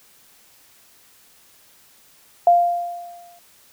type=tone with exponential decay; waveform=sine; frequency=697 Hz; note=F5; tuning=4 cents flat; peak=-8 dBFS; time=2.47-3.39 s; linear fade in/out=2 ms; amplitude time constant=200 ms; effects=white hiss -53 dBFS RMS until 3.72 s